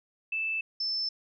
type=tone pair in turn; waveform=sine; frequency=2637 / 5283 Hz; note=E7 / E8; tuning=0 / +3 cents; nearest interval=octave; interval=1203 cents; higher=second; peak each=-28 dBFS; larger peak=neither; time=0.32-0.61 / 0.8-1.09 s; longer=neither; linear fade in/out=5 ms; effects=none